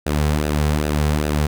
sawtooth tone with flanger, 75 Hz, D2, 37 cents sharp, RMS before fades -19 dBFS, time 0.06-1.47 s, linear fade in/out 5 ms, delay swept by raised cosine 0.91 to 3.41 ms, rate 2.5 Hz, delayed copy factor -0.6, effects none

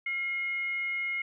sine tone with frequency modulation, 2148 Hz, C7, 45 cents sharp, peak -29 dBFS, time 0.06-1.22 s, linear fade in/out 5 ms, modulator 774 Hz, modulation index 0.24, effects none

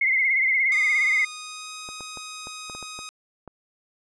sine tone with vibrato, 2107 Hz, C7, 12 cents sharp, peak -18 dBFS, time 0.01-1.25 s, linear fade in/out 5 ms, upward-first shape triangle, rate 17 Hz, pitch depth 84 cents each way
10% pulse tone with pitch glide, 1226 to 1255.4 Hz, D#6 to D#6, -26 to +15 cents, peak -27 dBFS, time 0.72-3.09 s, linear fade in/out 0 ms, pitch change +41 cents, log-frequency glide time 1.01-1.72 s
clicks, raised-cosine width 1 ms, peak -26 dBFS, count 9, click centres 1.889 / 2.007 / 2.173 / 2.471 / 2.698 / 2.75 / 2.827 / 2.99 / 3.477 s
effects resampled to 24000 Hz

